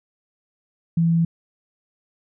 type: tone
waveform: sine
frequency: 166.6 Hz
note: E3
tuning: 19 cents sharp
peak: -15 dBFS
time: 0.97-1.25 s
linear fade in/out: 5 ms
effects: none